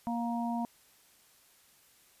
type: harmonic tone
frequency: 234.9 Hz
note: A#3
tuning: 13 cents sharp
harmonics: 1 / 3 / 4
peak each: -32 / -37 / -38 dBFS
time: 0.07-0.65 s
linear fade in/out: 0 ms
effects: white hiss -63 dBFS RMS until 2.2 s + resampled to 32000 Hz